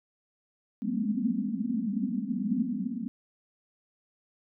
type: band-pass noise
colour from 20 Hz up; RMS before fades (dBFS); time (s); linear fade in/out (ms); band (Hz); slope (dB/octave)
pink; -30; 0.82-3.08; 0; 190 to 260; 96
effects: none